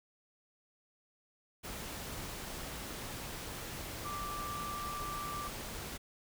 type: tone in noise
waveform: sine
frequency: 1174.7 Hz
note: D6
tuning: in tune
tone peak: -39 dBFS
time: 4.04-5.49 s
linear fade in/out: 20 ms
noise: pink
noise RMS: -43 dBFS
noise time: 1.63-5.98 s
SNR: +1 dB
effects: none